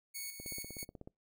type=tone with tremolo; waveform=5% pulse; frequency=2221 Hz; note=C#7; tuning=3 cents sharp; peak=-30 dBFS; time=0.14-0.85 s; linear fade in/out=20 ms; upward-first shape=square; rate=3.1 Hz; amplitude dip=55%
type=click train; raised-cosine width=2 ms; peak=-34 dBFS; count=12; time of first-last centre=0.4-1.075 s; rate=16.3 Hz
effects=noise-tail reverb RT60 0.2 s tail -26 dB re dry